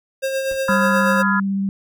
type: tone with tremolo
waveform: square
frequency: 535 Hz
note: C5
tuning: 38 cents sharp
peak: -19 dBFS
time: 0.22-1.23 s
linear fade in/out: 20 ms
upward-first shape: sine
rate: 8.3 Hz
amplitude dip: 40%
type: noise with exponential decay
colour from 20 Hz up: brown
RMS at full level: -32 dBFS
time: 0.51-0.62 s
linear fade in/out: 0 ms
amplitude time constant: 23 ms
type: chord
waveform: sine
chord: F half-diminished seventh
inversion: second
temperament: just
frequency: 1005.8 / 1257.2 / 1396.9 / 1676.3 Hz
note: Cb6 / Eb6 / F6 / Ab6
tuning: +31 / +18 / 0 / +16 cents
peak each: -22 / -25 / -21 / -22 dBFS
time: 0.68-1.4 s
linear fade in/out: 5 ms
type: tone with vibrato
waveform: sine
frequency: 196 Hz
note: G3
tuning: in tune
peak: -18 dBFS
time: 0.69-1.69 s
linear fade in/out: 0 ms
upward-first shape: sine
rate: 16 Hz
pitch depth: 10 cents each way
effects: none